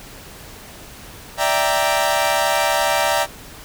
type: chord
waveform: sawtooth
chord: E half-diminished seventh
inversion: third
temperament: equal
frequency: 587.3 / 659.3 / 784 / 932.3 Hz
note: D5 / E5 / G5 / Bb5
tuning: 0 / 0 / 0 / 0 cents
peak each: -18 dBFS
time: 1.37-3.27 s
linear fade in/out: 50 ms
effects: pink hiss -39 dBFS RMS until 3.64 s